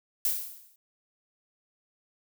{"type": "noise with exponential decay", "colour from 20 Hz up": "violet", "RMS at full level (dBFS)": -24, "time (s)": [0.25, 0.76], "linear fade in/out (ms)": 2, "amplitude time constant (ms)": 110, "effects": []}